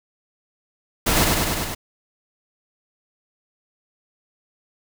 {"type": "noise with echo", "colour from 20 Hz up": "pink", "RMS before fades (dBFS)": -19, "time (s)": [1.06, 1.25], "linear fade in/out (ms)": 10, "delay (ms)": 100, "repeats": 5, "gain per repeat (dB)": -2, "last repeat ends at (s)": 1.75, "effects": []}